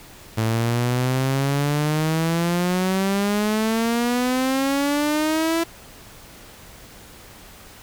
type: exponential sweep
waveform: sawtooth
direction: up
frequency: 110 to 335.6 Hz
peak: -15 dBFS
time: 0.37-5.64 s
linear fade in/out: 10 ms
effects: pink hiss -44 dBFS RMS until 7.82 s